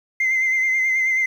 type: tone with vibrato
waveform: sine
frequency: 2076 Hz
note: C7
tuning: 14 cents flat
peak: -15 dBFS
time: 0.2-1.26 s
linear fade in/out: 5 ms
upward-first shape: sine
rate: 9.3 Hz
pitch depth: 32 cents each way
effects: tanh soft clip ceiling -14 dBFS + 8-bit